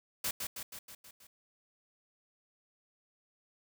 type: noise with echo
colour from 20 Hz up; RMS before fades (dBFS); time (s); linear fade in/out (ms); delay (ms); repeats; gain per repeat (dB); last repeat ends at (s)
white; -34; 0.24-0.31; 5; 160; 6; -4; 1.27
effects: none